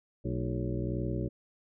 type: harmonic tone with a mistuned harmonic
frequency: 61.74 Hz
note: B1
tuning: in tune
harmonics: 1 / 2 / 3 / 4 / 5 / 6 / 7 / 9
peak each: -37 / -34 / -39 / -41 / -38 / -39 / -44 / -43 dBFS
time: 0.24-1.29 s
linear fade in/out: 20 ms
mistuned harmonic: 4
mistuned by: -150 cents
effects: none